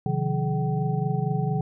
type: tone cluster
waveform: sine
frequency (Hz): 131.4 / 155.3 / 180.1 / 424.2 / 763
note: C3 / D#3 / F#3 / G#4 / G5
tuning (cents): +8 / -3 / -46 / +37 / -47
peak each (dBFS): -27 / -26 / -30 / -33 / -33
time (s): 0.06-1.61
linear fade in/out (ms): 2
effects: none